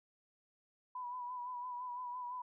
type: tone with vibrato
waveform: sine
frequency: 987.8 Hz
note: B5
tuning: in tune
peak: -40 dBFS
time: 0.95-2.42 s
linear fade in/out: 5 ms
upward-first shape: sine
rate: 5.9 Hz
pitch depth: 39 cents each way
effects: none